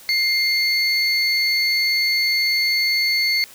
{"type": "tone pair together", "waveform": "triangle", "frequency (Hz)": [2106, 4421], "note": ["C7", "C#8"], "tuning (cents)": [11, -5], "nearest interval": "octave + minor second", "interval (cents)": 1284, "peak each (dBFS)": -18, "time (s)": [0.09, 3.44], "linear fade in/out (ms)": 0, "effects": ["white hiss -44 dBFS RMS until 3.54 s"]}